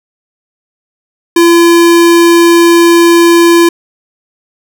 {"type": "tone", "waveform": "square", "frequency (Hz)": 340, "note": "F4", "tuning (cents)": -46, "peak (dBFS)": -3, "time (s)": [1.36, 3.69], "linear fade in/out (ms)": 5, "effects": []}